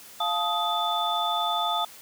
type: tone cluster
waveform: sine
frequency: 699 / 868 / 1253 / 3519 Hz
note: F5 / A5 / D#6 / A7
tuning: +1 / -24 / +12 / 0 cents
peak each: -29 dBFS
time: 0.2-1.85 s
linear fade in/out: 5 ms
effects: white hiss -47 dBFS RMS until 2.01 s + high-pass 100 Hz 12 dB/octave